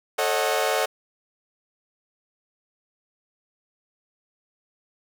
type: chord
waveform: sawtooth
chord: D# half-diminished seventh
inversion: second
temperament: equal with one note detuned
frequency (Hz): 440 / 543.6 / 622.3 / 740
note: A4 / C#5 / D#5 / F#5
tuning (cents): 0 / -34 / 0 / 0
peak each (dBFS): -23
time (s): 0.18-0.86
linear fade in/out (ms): 10
effects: none